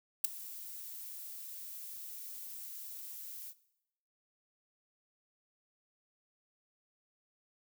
violet noise with ADSR envelope, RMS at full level -23 dBFS, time 0.24-3.54 s, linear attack 8 ms, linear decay 6 ms, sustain -23 dB, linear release 54 ms, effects noise-tail reverb RT60 0.8 s tail -18 dB re dry

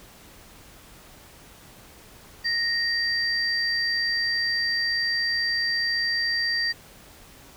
sine tone pair together, 1864.7 / 4699 Hz, A#6 / D8, 0 / 0 cents, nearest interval octave + major third, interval 1600 cents, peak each -25 dBFS, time 2.44-6.73 s, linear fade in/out 20 ms, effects pink hiss -49 dBFS RMS until 7.56 s

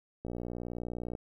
click train, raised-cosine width 2 ms, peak -25 dBFS, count 55, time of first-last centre 0.25-1.152 s, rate 59.9 Hz, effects 11-bit

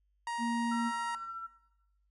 harmonic tone, 941 Hz, A#5, 16 cents sharp, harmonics 1 / 2 / 3 / 4 / 5 / 6 / 7 / 8 / 9 / 10, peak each -34 / -42 / -50 / -55 / -52 / -60 / -55 / -58 / -61 / -55 dBFS, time 0.27-1.15 s, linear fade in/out 2 ms
sine tone, 233.9 Hz, A#3, 6 cents sharp, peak -31 dBFS, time 0.38-0.92 s, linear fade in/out 50 ms
sine tone with tremolo, 1349 Hz, E6, 40 cents sharp, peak -37 dBFS, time 0.71-1.47 s, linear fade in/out 10 ms, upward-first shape triangle, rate 14 Hz, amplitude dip 50%
effects noise-tail reverb RT60 1.0 s tail -18 dB re dry + added 50 Hz sine -70 dBFS peak until 2.1 s

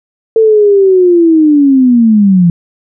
sine linear sweep, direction down, 450.8 to 167.6 Hz, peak -3 dBFS, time 0.36-2.5 s, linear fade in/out 2 ms, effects none

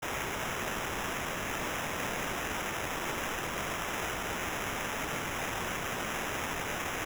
white noise with sample-and-hold, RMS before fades -35 dBFS, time 0.02-7.05 s, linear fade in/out 10 ms, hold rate 4410 Hz, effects none

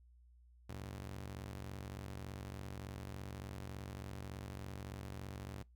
sawtooth ring-modulated tone, 98 Hz, G2, in tune, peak -38 dBFS, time 0.69-5.63 s, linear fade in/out 5 ms, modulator 21.7 Hz, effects noise-tail reverb RT60 0.2 s tail -24 dB re dry + added 60 Hz sine -61 dBFS peak until 5.75 s

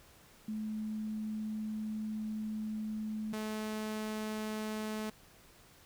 sine / sawtooth tone pair in turn, 215.7 / 215.7 Hz, A3 / A3, -34 / -34 cents, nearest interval unison, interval 0 cents, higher neither, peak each -35 / -32 dBFS, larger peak second, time 0.48-3.33 / 3.33-5.1 s, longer first, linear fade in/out 5 ms, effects pink hiss -60 dBFS RMS until 5.85 s

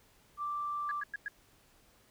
sine tone, 1174.7 Hz, D6, in tune, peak -33 dBFS, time 0.37-1.04 s, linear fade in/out 50 ms
sine tone bursts, 1664 Hz, G#6, 3 cents sharp, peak -34 dBFS, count 4, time 0.89-1.282 s, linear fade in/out 2 ms, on 23 ms, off 100 ms
effects tanh soft clip ceiling -24 dBFS + pink hiss -65 dBFS RMS until 2.1 s

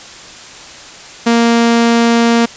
sawtooth tone, 233.1 Hz, A#3, in tune, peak -4 dBFS, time 1.26-2.46 s, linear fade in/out 10 ms, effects white hiss -33 dBFS RMS until 2.56 s + resampled to 16000 Hz

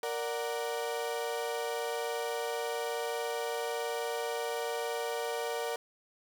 35% pulse chord, Bb augmented, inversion none, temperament equal, 466.2 / 587.3 / 740 Hz, Bb4 / D5 / F#5, 0 / 0 / 0 cents, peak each -33 / -37 / -38 dBFS, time 0.03-5.76 s, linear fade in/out 2 ms, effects none

